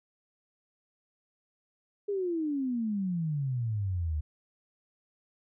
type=exponential sweep; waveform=sine; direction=down; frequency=415.3 to 73.42 Hz; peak=-28 dBFS; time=2.08-4.21 s; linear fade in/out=10 ms; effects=none